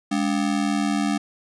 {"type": "ring-modulated tone", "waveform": "square", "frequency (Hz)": 246.9, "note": "B3", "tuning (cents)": 0, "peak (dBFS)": -18, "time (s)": [0.11, 1.18], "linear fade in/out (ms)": 10, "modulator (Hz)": 40.2, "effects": ["resampled to 22050 Hz", "9-bit"]}